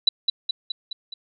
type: tone with echo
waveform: sine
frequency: 3951 Hz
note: B7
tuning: in tune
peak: -12 dBFS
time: 0.07-0.09 s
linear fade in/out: 5 ms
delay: 210 ms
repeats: 5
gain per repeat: -4 dB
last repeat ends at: 1.14 s
effects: none